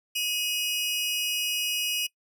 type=tone pair together; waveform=sawtooth; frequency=2520 / 2900 Hz; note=D#7 / F#7; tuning=+21 / -35 cents; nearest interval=major second; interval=244 cents; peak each=-27 / -25 dBFS; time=0.15-2.07 s; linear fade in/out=10 ms; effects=noise-tail reverb RT60 0.1 s tail -22 dB re dry